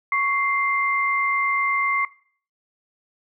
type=tone pair together; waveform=sine; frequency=1112 / 2092 Hz; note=C#6 / C7; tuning=+5 / -1 cents; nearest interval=major seventh; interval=1094 cents; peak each=-21 dBFS; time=0.12-2.05 s; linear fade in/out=2 ms; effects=noise-tail reverb RT60 0.5 s tail -21 dB re dry